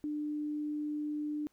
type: tone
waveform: sine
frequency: 298.7 Hz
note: D4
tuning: 29 cents sharp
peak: -33 dBFS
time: 0.04-1.47 s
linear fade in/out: 0 ms
effects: pink hiss -73 dBFS RMS until 1.52 s